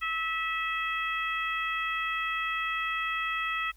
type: harmonic tone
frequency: 650 Hz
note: E5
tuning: 24 cents flat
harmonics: 2 / 3 / 4 / 5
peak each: -32 / -33 / -34 / -40 dBFS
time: 0.01-3.72 s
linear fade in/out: 20 ms
effects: added 50 Hz sine -55 dBFS peak until 3.76 s + white hiss -65 dBFS RMS until 3.76 s